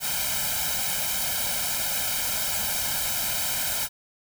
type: noise with comb filter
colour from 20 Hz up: white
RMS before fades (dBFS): -27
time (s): 0-3.89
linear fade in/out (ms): 50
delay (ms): 1.3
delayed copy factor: +1
effects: none